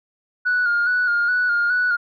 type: tone with vibrato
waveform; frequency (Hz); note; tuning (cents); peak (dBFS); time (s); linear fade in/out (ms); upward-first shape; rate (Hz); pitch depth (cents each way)
sine; 1446; F#6; -40; -15; 0.45-1.97; 20; square; 2.4; 37
effects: tanh soft clip ceiling -13 dBFS